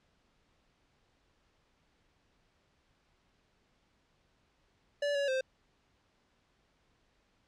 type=tone with pitch steps; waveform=square; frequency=577 / 564 / 523 Hz; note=D5 / C#5 / C5; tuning=-31 / +30 / -1 cents; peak=-30 dBFS; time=5.02-5.41 s; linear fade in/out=5 ms; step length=130 ms; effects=pink hiss -72 dBFS RMS until 7.47 s + low-pass 5000 Hz 12 dB/octave